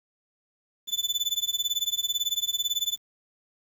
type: tone with tremolo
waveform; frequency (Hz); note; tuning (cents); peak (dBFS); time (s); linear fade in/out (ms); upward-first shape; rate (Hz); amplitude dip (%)
35% pulse; 3498; A7; -11; -20; 0.87-2.98; 50; sine; 18; 95
effects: 9-bit